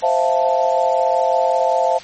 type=chord; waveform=sine; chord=F major seventh; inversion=second; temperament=equal with one note detuned; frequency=523.3 / 653.2 / 698.5 / 880 Hz; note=C5 / E5 / F5 / A5; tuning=0 / -16 / 0 / 0 cents; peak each=-19 dBFS; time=0.02-1.99 s; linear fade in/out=20 ms; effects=white hiss -37 dBFS RMS until 2.03 s + MP3 32 kbps